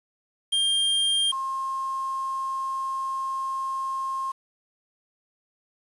square / sine tone pair in turn, 3200 / 1067.9 Hz, G7 / C6, +35 / +35 cents, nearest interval octave + perfect fifth, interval 1900 cents, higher first, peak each -21 / -26 dBFS, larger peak first, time 0.52-1.32 / 1.32-4.32 s, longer second, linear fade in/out 10 ms, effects resampled to 24000 Hz + 8-bit

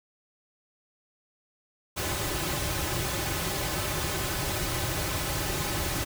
pink noise with comb filter, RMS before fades -30 dBFS, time 1.96-6.05 s, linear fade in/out 20 ms, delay 4.3 ms, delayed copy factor -0.65, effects none

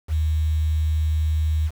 sine tone with quantisation, 78 Hz, D#2, 5 cents sharp, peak -18 dBFS, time 0.08-1.71 s, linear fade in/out 50 ms, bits 7, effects none

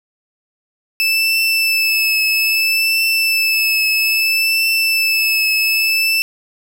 30% pulse tone with vibrato, 2630 Hz, E7, 5 cents flat, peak -10 dBFS, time 1-6.22 s, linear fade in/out 0 ms, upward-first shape triangle, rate 0.61 Hz, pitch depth 26 cents each way, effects none

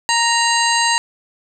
harmonic tone with a mistuned harmonic, 932.3 Hz, A#5, in tune, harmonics 1 / 2 / 3 / 4 / 5 / 7 / 8 / 9, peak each -17 / -20 / -22 / -23 / -24 / -25 / -26 / -27 dBFS, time 0.09-0.98 s, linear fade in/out 0 ms, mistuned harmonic 4, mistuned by +120 cents, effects none

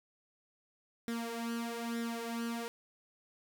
sawtooth tone with flanger, 232.5 Hz, A#3, 4 cents flat, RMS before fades -38 dBFS, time 1.08-2.68 s, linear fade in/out 0 ms, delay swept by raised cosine 0.54 to 3.64 ms, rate 1.1 Hz, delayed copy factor +0.7, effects none

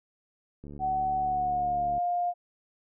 click train, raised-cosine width 3 ms, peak -31 dBFS, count 98, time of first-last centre 0.64-1.98 s, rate 72.4 Hz
sine tone with pitch glide, 752 to 705.7 Hz, F#5 to F5, +28 to +18 cents, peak -25 dBFS, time 0.79-2.34 s, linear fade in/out 50 ms, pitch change -110 cents, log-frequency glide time 1.17-1.85 s
effects none

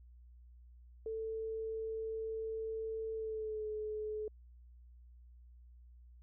sine tone with pitch glide, 443.6 to 428.2 Hz, A4 to A4, +14 to -47 cents, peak -37 dBFS, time 1.06-4.28 s, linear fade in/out 2 ms, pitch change -61 cents, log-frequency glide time 3.14-3.67 s, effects added 60 Hz sine -55 dBFS peak until 6.22 s

